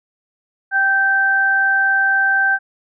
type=tone pair together; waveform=sine; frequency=780.3 / 1559 Hz; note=G5 / G6; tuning=-8 / -10 cents; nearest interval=octave; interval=1198 cents; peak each=-21 / -13 dBFS; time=0.71-2.59 s; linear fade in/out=50 ms; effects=none